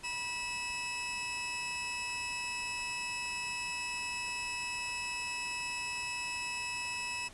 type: tone pair together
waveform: sawtooth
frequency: 973.9 / 2600 Hz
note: B5 / E7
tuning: -24 / -24 cents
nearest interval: octave + perfect fourth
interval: 1700 cents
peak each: -38 / -33 dBFS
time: 0.03-7.29 s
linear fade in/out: 20 ms
effects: pink hiss -54 dBFS RMS until 7.33 s + resampled to 24000 Hz